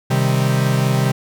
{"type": "chord", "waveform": "45% pulse", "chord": "C minor", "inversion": "none", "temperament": "equal", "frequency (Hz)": [130.81, 155.56, 196], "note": ["C3", "Eb3", "G3"], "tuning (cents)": [0, 0, 0], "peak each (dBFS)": [-16, -21, -22], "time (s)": [0.1, 1.12], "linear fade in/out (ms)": 10, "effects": []}